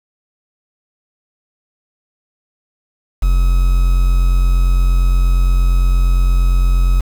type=tone with quantisation; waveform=triangle; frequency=44.32 Hz; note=F1; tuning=26 cents sharp; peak=-7 dBFS; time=3.22-7.01 s; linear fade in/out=10 ms; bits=5; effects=none